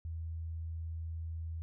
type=tone; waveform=sine; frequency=81.7 Hz; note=E2; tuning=15 cents flat; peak=-37 dBFS; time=0.05-1.62 s; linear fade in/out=0 ms; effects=none